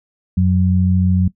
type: tone pair together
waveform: sine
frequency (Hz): 90.1 / 183.99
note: F#2 / F#3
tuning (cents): -45 / -9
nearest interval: octave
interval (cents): 1236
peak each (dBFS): -14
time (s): 0.37-1.28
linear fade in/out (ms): 5
effects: noise-tail reverb RT60 0.1 s tail -18 dB re dry